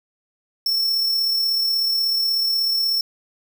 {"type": "tone with amplitude modulation", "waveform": "square", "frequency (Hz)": 5400, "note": "E8", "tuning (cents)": 41, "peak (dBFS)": -17, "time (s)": [0.66, 3.01], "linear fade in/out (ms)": 2, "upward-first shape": "sine", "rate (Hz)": 36.4, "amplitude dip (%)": 30, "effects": []}